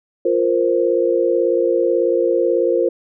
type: chord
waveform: sine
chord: F suspended fourth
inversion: none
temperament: just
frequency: 349.2 / 465.6 / 523.8 Hz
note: F4 / Bb4 / C5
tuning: 0 / -2 / +2 cents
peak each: -18 dBFS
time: 0.25-2.89 s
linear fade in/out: 5 ms
effects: none